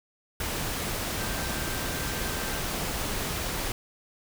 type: tone in noise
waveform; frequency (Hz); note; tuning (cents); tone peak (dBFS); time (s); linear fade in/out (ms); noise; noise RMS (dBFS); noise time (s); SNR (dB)
sine; 1565; G6; -3; -41; 1.18-2.61; 2; pink; -31; 0.4-3.72; -13
effects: none